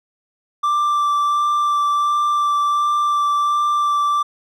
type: tone with vibrato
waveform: triangle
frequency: 1174.7 Hz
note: D6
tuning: in tune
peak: -13 dBFS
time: 0.63-4.23 s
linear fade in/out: 10 ms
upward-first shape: sine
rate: 1.4 Hz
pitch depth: 10 cents each way
effects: none